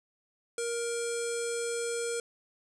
square tone with low-pass filter, 470 Hz, A#4, 14 cents sharp, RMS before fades -33 dBFS, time 0.58-2.2 s, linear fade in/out 2 ms, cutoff 8400 Hz, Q 6.8, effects none

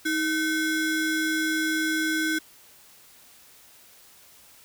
square ring-modulated tone, 920 Hz, A#5, 23 cents flat, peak -21 dBFS, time 0.05-2.39 s, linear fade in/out 10 ms, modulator 604 Hz, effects white hiss -53 dBFS RMS until 4.64 s

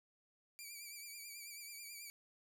10% pulse tone with vibrato, 2331 Hz, D7, 14 cents flat, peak -40 dBFS, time 0.59-2.1 s, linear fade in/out 0 ms, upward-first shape sine, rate 9.2 Hz, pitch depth 56 cents each way, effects none

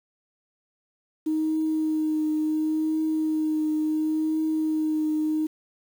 sine tone with vibrato, 311.5 Hz, D#4, 2 cents sharp, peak -21 dBFS, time 1.26-5.47 s, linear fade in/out 10 ms, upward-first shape triangle, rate 0.71 Hz, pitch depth 21 cents each way, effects tanh soft clip ceiling -17 dBFS + 8-bit

